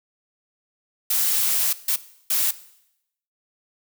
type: noise bursts at uneven times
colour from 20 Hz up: blue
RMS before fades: -21 dBFS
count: 3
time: 1.1-1.73 / 1.88-1.96 / 2.3-2.51 s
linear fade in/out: 5 ms
effects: noise-tail reverb RT60 0.8 s tail -17 dB re dry